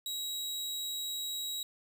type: tone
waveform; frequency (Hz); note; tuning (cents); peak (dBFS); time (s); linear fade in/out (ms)
sawtooth; 3848; B7; -46; -32; 0.06-1.63; 2
effects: 10-bit